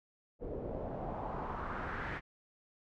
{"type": "noise with low-pass filter sweep", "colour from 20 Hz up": "pink", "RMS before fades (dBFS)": -40, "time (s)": [0.39, 2.21], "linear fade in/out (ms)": 50, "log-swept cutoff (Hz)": [440, 1900], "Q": 2.9, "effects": []}